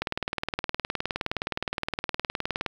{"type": "click train", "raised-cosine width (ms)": 0.3, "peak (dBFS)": -11, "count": 52, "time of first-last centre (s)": [0.02, 2.662], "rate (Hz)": 19.3, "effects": ["7-bit"]}